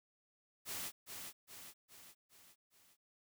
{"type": "noise with echo", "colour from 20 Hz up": "white", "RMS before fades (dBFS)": -43, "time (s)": [0.65, 0.92], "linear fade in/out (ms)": 50, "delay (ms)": 410, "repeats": 5, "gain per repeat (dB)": -5, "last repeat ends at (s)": 2.97, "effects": []}